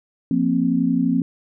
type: chord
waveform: sine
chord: F suspended fourth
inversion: none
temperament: equal with one note detuned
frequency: 174.61 / 233.1 / 264.8 Hz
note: F3 / Bb3 / C4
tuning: 0 / 0 / +21 cents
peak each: -22 / -21 / -19 dBFS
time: 0.31-1.22 s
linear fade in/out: 2 ms
effects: none